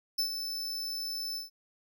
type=tone with ADSR envelope; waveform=45% pulse; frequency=5274 Hz; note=E8; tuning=in tune; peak=-26 dBFS; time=0.18-1.5 s; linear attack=10 ms; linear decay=93 ms; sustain=-8 dB; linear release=140 ms; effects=none